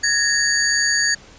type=tone cluster; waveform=sine; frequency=1681 / 1823 / 4602 / 6700 Hz; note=G#6 / A#6 / D8 / G#8; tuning=+20 / -39 / -36 / +14 cents; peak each=-21 dBFS; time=0.03-1.15 s; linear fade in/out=10 ms; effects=pink hiss -45 dBFS RMS until 1.38 s + resampled to 16000 Hz